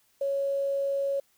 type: tone with quantisation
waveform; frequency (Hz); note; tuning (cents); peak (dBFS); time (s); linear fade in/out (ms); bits
sine; 554.4; C#5; 0; -25; 0.21-1.2; 5; 9
effects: white hiss -67 dBFS RMS until 1.37 s